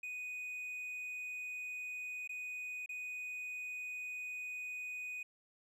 triangle tone with dropouts, 2487 Hz, D#7, 1 cent flat, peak -39 dBFS, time 0.03-5.23 s, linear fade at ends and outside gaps 5 ms, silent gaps 2.276-2.292 / 2.861-2.891 s, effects none

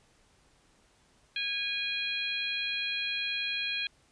harmonic tone, 821 Hz, G#5, 20 cents flat, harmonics 2 / 3 / 4 / 5, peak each -40 / -33 / -35 / -38 dBFS, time 1.36-3.87 s, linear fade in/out 2 ms, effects pink hiss -65 dBFS RMS until 4.11 s + resampled to 22050 Hz

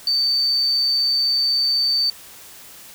sine tone, 4568 Hz, D8, 49 cents flat, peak -16 dBFS, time 0.07-2.1 s, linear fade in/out 2 ms, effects white hiss -42 dBFS RMS until 2.94 s

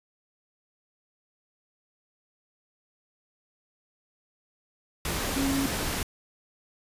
sine tone in noise, 273.1 Hz, C#4, 26 cents flat, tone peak -25 dBFS, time 5.36-5.66 s, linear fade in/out 2 ms, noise pink, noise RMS -30 dBFS, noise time 5.05-6.03 s, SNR +2 dB, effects resampled to 32000 Hz

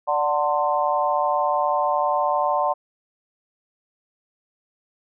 sine chord, D dominant seventh, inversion none, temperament equal with one note detuned, 587.3 / 740 / 896.4 / 1046.5 Hz, D5 / F#5 / A5 / C6, 0 / 0 / +32 / 0 cents, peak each -24 dBFS, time 0.07-2.74 s, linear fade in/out 20 ms, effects none

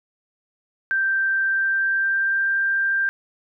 sine tone with pitch glide, 1568 to 1583.5 Hz, G6 to G6, 0 to +17 cents, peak -18 dBFS, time 0.91-3.09 s, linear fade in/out 0 ms, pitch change +17 cents, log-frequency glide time 1.38-2.55 s, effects none

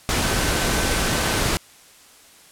sine tone in noise, 1531 Hz, G6, 41 cents flat, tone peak -32 dBFS, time 0.22-1.39 s, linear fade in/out 0 ms, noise pink, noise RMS -21 dBFS, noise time 0.09-1.57 s, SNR -14 dB, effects white hiss -49 dBFS RMS until 2.51 s + low-pass 11000 Hz 12 dB/octave

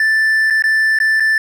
triangle tone with dropouts, 1764 Hz, A6, 4 cents sharp, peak -9 dBFS, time 0-1.38 s, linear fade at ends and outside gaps 2 ms, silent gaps 0.501-0.506 / 0.623-0.639 / 0.988-1.001 / 1.199-1.204 s, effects none

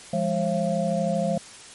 sine tone cluster, 171.3 / 204.2 / 536 / 680 Hz, F3 / G#3 / C5 / F5, -33 / -29 / +42 / -46 cents, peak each -27 dBFS, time 0.13-1.38 s, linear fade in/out 5 ms, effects white hiss -44 dBFS RMS until 1.74 s + MP3 48 kbps

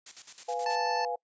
blue noise with tremolo, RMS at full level -40 dBFS, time 0.06-0.76 s, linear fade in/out 5 ms, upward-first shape square, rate 9.4 Hz, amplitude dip 75%
sine chord, F diminished, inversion second, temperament equal, 493.9 / 698.5 / 830.6 Hz, Cb5 / F5 / Ab5, 0 / 0 / 0 cents, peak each -34 dBFS, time 0.48-1.16 s, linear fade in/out 10 ms
harmonic tone, 880 Hz, A5, in tune, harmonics 1 / 2 / 3 / 5 / 6 / 7, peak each -30 / -38 / -42 / -39 / -47 / -49 dBFS, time 0.66-1.05 s, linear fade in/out 2 ms
effects noise-tail reverb RT60 0.1 s tail -25 dB re dry + resampled to 16000 Hz

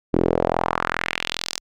sawtooth tone with band-pass filter sweep, 42.44 Hz, F1, 49 cents flat, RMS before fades -23 dBFS, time 0.13-1.6 s, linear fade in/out 10 ms, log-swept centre 320 to 6000 Hz, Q 2.2, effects none

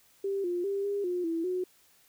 sine tone with pitch steps, 394 / 352 / 396.8 / 403.5 / 356.9 / 330.4 / 365.4 Hz, G4 / F4 / G4 / G#4 / F4 / E4 / F#4, +9 / +14 / +21 / -50 / +38 / +4 / -22 cents, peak -28 dBFS, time 0.24-1.64 s, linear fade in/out 5 ms, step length 200 ms, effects white hiss -63 dBFS RMS until 2.08 s

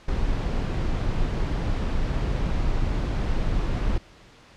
brown noise, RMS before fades -24 dBFS, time 0.08-3.98 s, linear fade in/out 5 ms, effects pink hiss -51 dBFS RMS until 4.56 s + low-pass 5000 Hz 12 dB/octave

